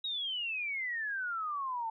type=exponential sweep; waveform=sine; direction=down; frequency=3839 to 880 Hz; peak=-33 dBFS; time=0.04-1.9 s; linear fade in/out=5 ms; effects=none

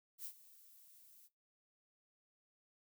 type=noise with ADSR envelope; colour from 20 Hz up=violet; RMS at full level=-45 dBFS; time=0.18-1.29 s; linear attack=67 ms; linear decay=79 ms; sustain=-18 dB; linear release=34 ms; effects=noise-tail reverb RT60 0.2 s tail -18 dB re dry

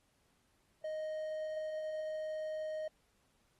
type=tone; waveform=triangle; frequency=622.3 Hz; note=D#5; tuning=in tune; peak=-35 dBFS; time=0.84-2.88 s; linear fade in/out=5 ms; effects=pink hiss -75 dBFS RMS until 3.59 s + AAC 32 kbps

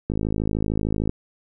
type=click train; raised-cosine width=3 ms; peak=-11 dBFS; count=54; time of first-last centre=0.1-1.094 s; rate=53.3 Hz; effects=none

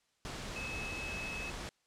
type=tone in noise; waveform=sine; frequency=2585 Hz; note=E7; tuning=34 cents flat; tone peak=-40 dBFS; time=0.56-1.5 s; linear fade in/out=0 ms; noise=pink; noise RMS=-42 dBFS; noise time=0.25-1.69 s; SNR=-1 dB; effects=white hiss -75 dBFS RMS until 1.86 s + low-pass 7000 Hz 12 dB/octave

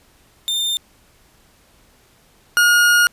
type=tone pair in turn; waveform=40% pulse; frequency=3608 / 1431.8 Hz; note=A7 / F6; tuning=+43 / +43 cents; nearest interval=octave + major third; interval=1600 cents; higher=first; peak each=-17 / -10 dBFS; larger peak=second; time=0.48-0.77 / 2.57-3.07 s; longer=second; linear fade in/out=0 ms; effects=pink hiss -54 dBFS RMS until 3.12 s + resampled to 32000 Hz

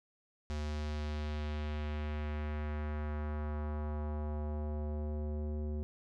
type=tone with low-pass filter sweep; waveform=square; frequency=75.2 Hz; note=D2; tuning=42 cents sharp; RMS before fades=-37 dBFS; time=0.5-5.83 s; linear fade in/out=0 ms; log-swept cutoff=6000 to 400 Hz; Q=1.3; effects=none

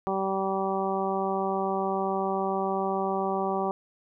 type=harmonic tone; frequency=192.9 Hz; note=G3; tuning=28 cents flat; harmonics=1 / 2 / 3 / 4 / 5 / 6; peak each=-33 / -30 / -34 / -30 / -35 / -35 dBFS; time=0.07-3.71 s; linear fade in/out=0 ms; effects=none

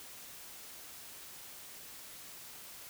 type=silence; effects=white hiss -50 dBFS RMS until 2.89 s

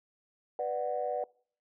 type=chord; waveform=sine; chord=B minor; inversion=none; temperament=equal with one note detuned; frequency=493.9 / 592.4 / 740 Hz; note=B4 / D5 / F#5; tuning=0 / +15 / 0 cents; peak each=-34 dBFS; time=0.59-1.24 s; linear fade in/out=2 ms; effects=noise-tail reverb RT60 0.5 s tail -24 dB re dry + tanh soft clip ceiling -21 dBFS

